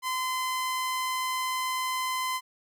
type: tone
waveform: sawtooth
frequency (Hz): 1027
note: C6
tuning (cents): -33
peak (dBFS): -24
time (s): 0.02-2.41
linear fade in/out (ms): 50
effects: none